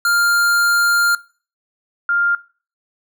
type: tone pair in turn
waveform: square / sine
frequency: 1400 / 1400 Hz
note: F6 / F6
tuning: +4 / +4 cents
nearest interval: unison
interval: 0 cents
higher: neither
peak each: -14 dBFS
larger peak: neither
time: 0.05-1.15 / 2.09-2.35 s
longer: first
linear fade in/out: 2 ms
effects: noise-tail reverb RT60 0.4 s tail -20 dB re dry